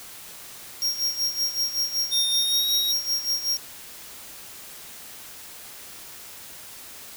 45% pulse tone with tremolo, 5588 Hz, F8, in tune, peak -21 dBFS, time 0.82-3.57 s, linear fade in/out 0 ms, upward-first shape sine, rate 5.3 Hz, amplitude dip 75%
square tone with pitch glide, 3654 to 3803 Hz, A#7 to A#7, -35 to +34 cents, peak -23 dBFS, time 2.11-2.93 s, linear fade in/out 20 ms, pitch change +69 cents, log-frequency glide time 2.34-2.67 s
effects white hiss -42 dBFS RMS until 7.16 s

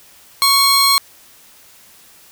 sawtooth tone pair together, 1108.7 / 4190 Hz, C#6 / C8, 0 / +2 cents, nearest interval octave + major seventh, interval 2302 cents, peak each -10 dBFS, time 0.42-0.98 s, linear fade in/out 0 ms, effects white hiss -46 dBFS RMS until 2.31 s

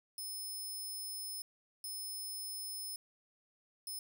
5% pulse tone bursts at uneven times, 5200 Hz, E8, 24 cents flat, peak -35 dBFS, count 3, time 0.18-1.42 / 1.84-2.96 / 3.87-3.99 s, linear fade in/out 2 ms, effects none

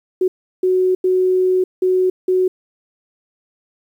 sine tone bursts at uneven times, 370 Hz, F#4, in tune, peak -12 dBFS, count 5, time 0.21-0.28 / 0.63-0.95 / 1.04-1.64 / 1.82-2.1 / 2.28-2.48 s, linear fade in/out 5 ms, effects 8-bit

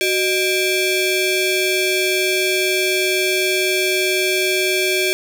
sawtooth ring-modulated tone, 987.8 Hz, B5, in tune, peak -9 dBFS, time 0.01-5.13 s, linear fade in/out 0 ms, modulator 1360 Hz, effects none

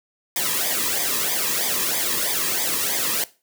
white noise with flanger, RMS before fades -23 dBFS, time 0.36-3.24 s, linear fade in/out 2 ms, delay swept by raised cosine 0.71 to 1.4 ms, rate 3.1 Hz, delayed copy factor -0.8, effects noise-tail reverb RT60 0.3 s tail -18 dB re dry

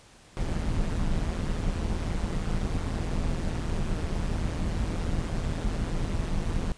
brown noise with amplitude modulation, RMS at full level -25 dBFS, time 0.37-6.72 s, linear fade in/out 0 ms, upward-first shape sine, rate 165 Hz, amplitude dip 70%, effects pink hiss -54 dBFS RMS until 6.77 s + resampled to 22050 Hz

